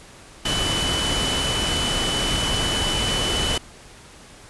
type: tone in noise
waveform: sine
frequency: 2995 Hz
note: F#7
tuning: 20 cents sharp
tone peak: -24 dBFS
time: 0.45-3.58 s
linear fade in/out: 5 ms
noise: pink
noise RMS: -24 dBFS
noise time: 0.45-3.58 s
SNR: -3 dB
effects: pink hiss -45 dBFS RMS until 4.49 s + resampled to 24000 Hz